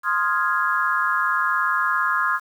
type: chord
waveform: sine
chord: F minor seventh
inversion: second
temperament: equal with one note detuned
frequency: 1046.5 / 1244.5 / 1401.8 / 1661.2 Hz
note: C6 / Eb6 / F6 / Ab6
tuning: 0 / 0 / +6 / 0 cents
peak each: -24 dBFS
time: 0.03-2.4 s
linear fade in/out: 50 ms
effects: 8-bit